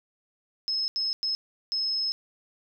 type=tone bursts at uneven times; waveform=sine; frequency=5180 Hz; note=E8; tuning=31 cents flat; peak=-25 dBFS; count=4; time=0.68-0.88 / 0.96-1.13 / 1.23-1.35 / 1.72-2.12 s; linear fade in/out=0 ms; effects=none